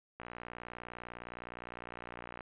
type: click train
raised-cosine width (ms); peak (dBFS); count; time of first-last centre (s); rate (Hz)
0.5; -29; 133; 0.2-2.407; 59.8
effects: resampled to 8000 Hz